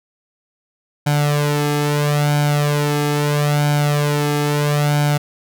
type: tone with flanger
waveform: sawtooth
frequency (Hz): 146.83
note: D3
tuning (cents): 0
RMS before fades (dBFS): -17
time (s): 1.06-5.18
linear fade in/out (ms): 10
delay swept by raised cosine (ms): 1.3 to 2.4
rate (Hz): 0.76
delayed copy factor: +0.75
effects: none